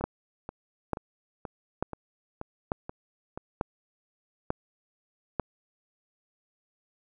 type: two click trains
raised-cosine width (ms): 1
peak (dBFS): -13 / -22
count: 7 / 8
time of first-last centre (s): 0.04-5.397 / 0.01-3.375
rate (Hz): 1.12 / 2.08
effects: none